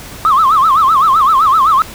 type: tone with vibrato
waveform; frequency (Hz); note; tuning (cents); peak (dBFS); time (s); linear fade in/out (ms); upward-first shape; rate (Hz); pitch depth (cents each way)
sine; 1174.7; D6; 0; -5; 0.25-1.82; 0; sine; 7.8; 210
effects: tanh soft clip ceiling -3 dBFS + pink hiss -31 dBFS RMS until 1.94 s